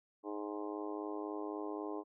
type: harmonic tone with a mistuned harmonic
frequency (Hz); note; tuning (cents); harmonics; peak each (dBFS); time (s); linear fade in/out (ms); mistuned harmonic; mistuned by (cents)
103.83; G#2; 0; 3 / 4 / 5 / 6 / 7 / 8 / 9 / 10; -42 / -43 / -50 / -50 / -52 / -50 / -54 / -50; 0.23-2.04; 50; 10; +18
effects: none